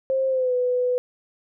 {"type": "tone with pitch glide", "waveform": "sine", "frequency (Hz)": [530, 497.4], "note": ["C5", "B4"], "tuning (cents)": [22, 12], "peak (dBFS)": -19, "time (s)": [0.1, 0.98], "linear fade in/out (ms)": 0, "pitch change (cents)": -110, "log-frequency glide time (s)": [0.28, 0.54], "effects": []}